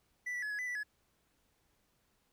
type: tone with pitch steps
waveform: triangle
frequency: 1978 / 1957 / 1702 / 1679 / 1998 / 1965 / 1695 Hz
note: B6 / B6 / G#6 / G#6 / B6 / B6 / G#6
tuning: +2 / -16 / +42 / +18 / +20 / -9 / +35 cents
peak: -34 dBFS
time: 0.26-0.834 s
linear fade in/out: 10 ms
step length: 82 ms
effects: pink hiss -75 dBFS RMS until 2.32 s